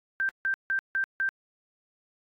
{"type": "tone bursts", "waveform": "sine", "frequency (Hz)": 1568, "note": "G6", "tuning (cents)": 0, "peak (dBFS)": -24, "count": 5, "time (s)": [0.2, 1.29], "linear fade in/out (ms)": 0, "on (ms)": 90, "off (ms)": 160, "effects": ["AAC 48 kbps"]}